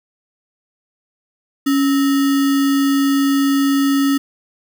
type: tone with sample-and-hold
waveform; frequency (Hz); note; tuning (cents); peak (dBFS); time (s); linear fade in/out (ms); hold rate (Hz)
sine; 277.2; C#4; 0; -12; 1.66-4.18; 10; 1575
effects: none